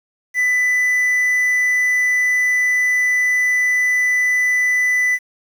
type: tone with quantisation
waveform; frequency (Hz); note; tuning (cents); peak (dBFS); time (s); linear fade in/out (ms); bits
triangle; 1993; B6; +15; -12; 0.34-5.19; 50; 7
effects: none